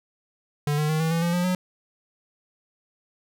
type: tone with pitch steps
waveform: square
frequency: 146.83 / 151.48 / 156.28 / 161.23 / 166.34 / 171.61 / 177.05 / 182.66 Hz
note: D3 / D#3 / D#3 / E3 / E3 / F3 / F3 / F#3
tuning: 0 / -46 / +8 / -38 / +16 / -30 / +24 / -22 cents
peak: -22 dBFS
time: 0.67-1.55 s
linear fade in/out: 2 ms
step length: 110 ms
effects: none